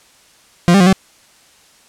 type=tone with pitch steps; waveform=40% pulse; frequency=173.9 / 198.4 / 178.6 / 191 Hz; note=F3 / G3 / F3 / G3; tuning=-7 / +21 / +39 / -45 cents; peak=-6 dBFS; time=0.68-0.928 s; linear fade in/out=0 ms; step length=62 ms; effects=white hiss -49 dBFS RMS until 1.88 s + low-pass 9000 Hz 12 dB/octave